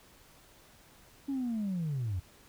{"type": "linear sweep", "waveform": "sine", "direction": "down", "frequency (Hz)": [282.2, 84], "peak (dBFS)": -29, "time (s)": [1.28, 2.2], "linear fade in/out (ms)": 10, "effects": ["tanh soft clip ceiling -28 dBFS", "pink hiss -59 dBFS RMS until 2.48 s"]}